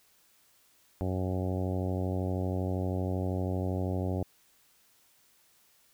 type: harmonic tone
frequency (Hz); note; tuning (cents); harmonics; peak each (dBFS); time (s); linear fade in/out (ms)
92.7; F#2; +4; 1 / 2 / 3 / 4 / 5 / 6 / 7 / 8 / 9; -31 / -36 / -37 / -39 / -42 / -41 / -43 / -45 / -50; 1.01-4.23; 0
effects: white hiss -65 dBFS RMS until 5.93 s